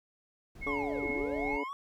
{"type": "noise", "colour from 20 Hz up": "brown", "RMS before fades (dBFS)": -46, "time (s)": [0.55, 1.57], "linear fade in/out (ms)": 5}
{"type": "tone with tremolo", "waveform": "sine", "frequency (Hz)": 2173, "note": "C#7", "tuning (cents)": -35, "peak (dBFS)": -33, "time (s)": [0.61, 1.69], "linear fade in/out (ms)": 20, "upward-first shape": "triangle", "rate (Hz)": 2.5, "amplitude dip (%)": 85}
{"type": "harmonic tone", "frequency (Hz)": 142.9, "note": "D3", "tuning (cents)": -47, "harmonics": [2, 3, 4, 5, 6, 7], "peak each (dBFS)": [-36, -36, -42, -48, -46, -49], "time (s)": [0.66, 1.64], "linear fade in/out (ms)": 10}
{"type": "linear two-way sweep", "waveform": "triangle", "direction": "down then up", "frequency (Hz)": [1145, 240, 1145], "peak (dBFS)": -35, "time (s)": [0.67, 1.73], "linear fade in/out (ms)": 0, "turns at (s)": 1.1}
{"effects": []}